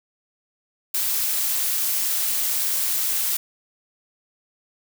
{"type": "noise with amplitude modulation", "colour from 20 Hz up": "blue", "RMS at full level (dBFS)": -21, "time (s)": [0.94, 3.37], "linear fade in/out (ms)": 5, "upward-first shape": "sine", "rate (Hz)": 282, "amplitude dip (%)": 45, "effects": []}